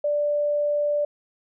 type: tone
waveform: sine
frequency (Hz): 587.3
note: D5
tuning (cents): 0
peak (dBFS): -20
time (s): 0.04-1.05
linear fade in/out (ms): 5
effects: none